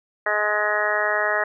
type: harmonic tone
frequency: 210 Hz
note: G#3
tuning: 19 cents sharp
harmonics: 2 / 3 / 4 / 5 / 6 / 7 / 8 / 9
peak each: -31 / -25 / -30 / -31 / -28 / -30 / -26 / -25 dBFS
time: 0.26-1.44 s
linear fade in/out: 5 ms
effects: none